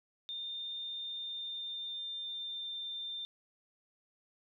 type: tone with pitch glide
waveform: sine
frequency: 3618 to 3589 Hz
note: A7 to A7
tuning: +48 to +34 cents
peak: -38 dBFS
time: 0.29-3.25 s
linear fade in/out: 0 ms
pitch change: -14 cents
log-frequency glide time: 1.04-2.76 s
effects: 13-bit